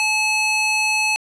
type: tone with high-pass filter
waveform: square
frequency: 860 Hz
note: A5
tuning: 40 cents flat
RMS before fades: -19 dBFS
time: 0-1.16 s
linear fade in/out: 0 ms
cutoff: 1800 Hz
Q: 7.2
effects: resampled to 24000 Hz + 9-bit